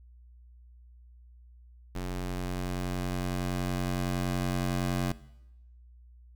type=ring-modulated tone; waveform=20% pulse; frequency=90.7 Hz; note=F#2; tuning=34 cents flat; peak=-21 dBFS; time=1.95-5.12 s; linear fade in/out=5 ms; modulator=45.4 Hz; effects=noise-tail reverb RT60 0.9 s tail -19 dB re dry + added 60 Hz sine -51 dBFS peak until 6.35 s